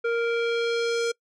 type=tone with low-pass filter sweep; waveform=square; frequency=466.2 Hz; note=A#4; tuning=in tune; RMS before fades=-25 dBFS; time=0.04-1.12 s; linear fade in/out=10 ms; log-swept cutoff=1800 to 6900 Hz; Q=1.5; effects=noise-tail reverb RT60 0.1 s tail -25 dB re dry